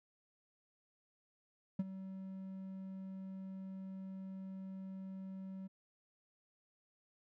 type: tone with ADSR envelope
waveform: triangle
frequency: 190.7 Hz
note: G3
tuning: 47 cents flat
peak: -28 dBFS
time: 1.79-5.68 s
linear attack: 6 ms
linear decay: 33 ms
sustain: -14 dB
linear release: 17 ms
effects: none